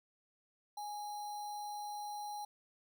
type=tone with sample-and-hold; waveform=sine; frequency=830.6 Hz; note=G#5; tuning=in tune; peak=-40 dBFS; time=0.77-2.45 s; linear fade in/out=5 ms; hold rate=4900 Hz; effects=none